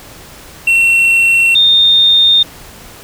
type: tone pair in turn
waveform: triangle / sine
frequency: 2717 / 3648 Hz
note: F7 / A#7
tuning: -48 / -38 cents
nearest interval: perfect fourth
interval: 510 cents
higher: second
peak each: -5 dBFS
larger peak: neither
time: 0.67-1.55 / 1.55-2.43 s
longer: neither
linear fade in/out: 5 ms
effects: pink hiss -35 dBFS RMS until 3.03 s